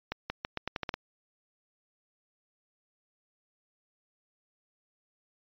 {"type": "accelerating click train", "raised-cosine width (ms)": 0.3, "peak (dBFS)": -16, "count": 9, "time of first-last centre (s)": [0.12, 0.94], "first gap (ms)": 180, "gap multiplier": 0.83, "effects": ["resampled to 11025 Hz"]}